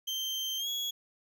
35% pulse tone with pitch glide, 3136 to 3342 Hz, G7 to G#7, 0 to +10 cents, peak -30 dBFS, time 0.07-0.91 s, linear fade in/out 10 ms, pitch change +110 cents, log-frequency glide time 0.58-0.68 s, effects 11-bit

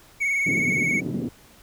triangle tone with vibrato, 2217 Hz, C#7, in tune, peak -19 dBFS, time 0.2-1.01 s, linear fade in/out 20 ms, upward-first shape triangle, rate 19 Hz, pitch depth 48 cents each way
white band-pass noise, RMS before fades -28 dBFS, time 0.46-1.29 s, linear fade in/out 5 ms, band 130 to 320 Hz, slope 24 dB/octave
effects pink hiss -52 dBFS RMS until 1.62 s

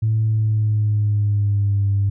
sine tone with pitch glide, 110 to 99.71 Hz, A2 to G2, 0 to +30 cents, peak -14 dBFS, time 0.02-2.1 s, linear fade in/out 10 ms, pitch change -170 cents, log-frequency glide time 0.24-1.85 s, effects tanh soft clip ceiling -11 dBFS

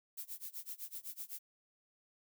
violet noise with tremolo, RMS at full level -43 dBFS, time 0.17-1.39 s, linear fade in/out 10 ms, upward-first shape sine, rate 7.9 Hz, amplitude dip 95%, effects none

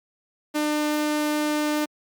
sawtooth tone, 300.4 Hz, D4, 39 cents sharp, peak -18 dBFS, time 0.54-1.86 s, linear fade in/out 20 ms, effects Opus 48 kbps

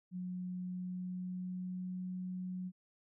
sine tone with pitch glide, 181.5 to 183.29 Hz, F#3 to F#3, -33 to -16 cents, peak -38 dBFS, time 0.11-2.72 s, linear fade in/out 50 ms, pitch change +17 cents, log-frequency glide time 0.58-2.08 s, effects none

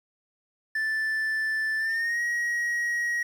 triangle tone with pitch glide, 1760 to 1897.2 Hz, A6 to A#6, 0 to +30 cents, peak -23 dBFS, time 0.75-3.23 s, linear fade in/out 5 ms, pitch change +130 cents, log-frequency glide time 1.78-2.21 s, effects 9-bit

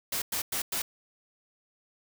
white noise bursts, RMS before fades -31 dBFS, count 4, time 0.12-0.82 s, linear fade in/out 5 ms, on 100 ms, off 100 ms, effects none

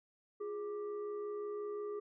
sine tone with frequency modulation, 415.3 Hz, G#4, in tune, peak -38 dBFS, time 0.4-2 s, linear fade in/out 10 ms, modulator 765 Hz, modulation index 0.45, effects none

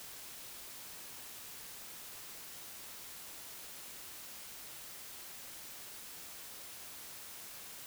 silence, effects white hiss -49 dBFS RMS until 7.86 s

